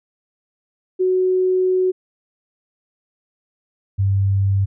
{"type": "tone pair in turn", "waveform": "sine", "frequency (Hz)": [370.4, 98.11], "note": ["F#4", "G2"], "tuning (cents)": [2, 2], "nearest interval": "octave + major seventh", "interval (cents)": 2300, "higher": "first", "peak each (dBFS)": -14, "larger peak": "neither", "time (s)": [[0.99, 1.92], [3.98, 4.66]], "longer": "first", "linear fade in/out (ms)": 20, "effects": []}